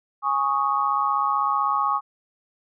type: chord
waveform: sine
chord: Ab suspended fourth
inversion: none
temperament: equal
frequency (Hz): 830.6 / 1108.7 / 1244.5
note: Ab5 / Db6 / Eb6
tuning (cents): 0 / 0 / 0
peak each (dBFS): -26 / -22 / -25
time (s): 0.22-2.01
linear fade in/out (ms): 50
effects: none